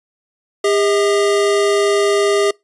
square tone pair together, 403.9 / 639 Hz, G#4 / D#5, -48 / +46 cents, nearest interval minor sixth, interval 794 cents, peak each -14 / -21 dBFS, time 0.64-2.51 s, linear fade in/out 5 ms, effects noise-tail reverb RT60 0.2 s tail -24 dB re dry + resampled to 24000 Hz

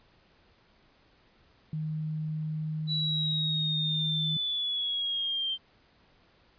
sine tone with pitch glide, 155.4 to 156.3 Hz, D#3 to D#3, -2 to +8 cents, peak -30 dBFS, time 1.73-4.37 s, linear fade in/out 2 ms, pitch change +10 cents, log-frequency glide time 2.49-3.58 s
sine linear sweep, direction down, 3951 to 3136 Hz, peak -28 dBFS, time 2.87-5.58 s, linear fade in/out 50 ms
effects pink hiss -63 dBFS RMS until 6.58 s + resampled to 11025 Hz

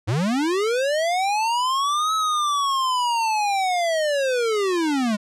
square linear two-way sweep, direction up then down, 94.8 to 1298 to 201.2 Hz, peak -20 dBFS, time 0.07-5.17 s, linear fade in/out 20 ms, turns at 2.14 s, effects low-pass 8000 Hz 12 dB/octave

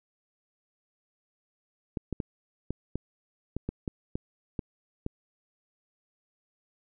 clicks, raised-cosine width 3 ms, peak -18 dBFS, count 11, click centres 1.972 / 2.127 / 2.202 / 2.706 / 2.956 / 3.566 / 3.69 / 3.878 / 4.155 / 4.592 / 5.064 s, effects none

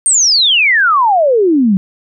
sine exponential sweep, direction down, 8900 to 182.4 Hz, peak -7 dBFS, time 0.06-1.77 s, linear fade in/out 0 ms, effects none

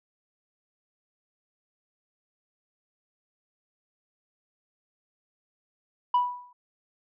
sine tone with exponential decay, 983 Hz, B5, 8 cents flat, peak -15 dBFS, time 6.14-6.53 s, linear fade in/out 5 ms, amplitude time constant 83 ms, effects tanh soft clip ceiling -17 dBFS

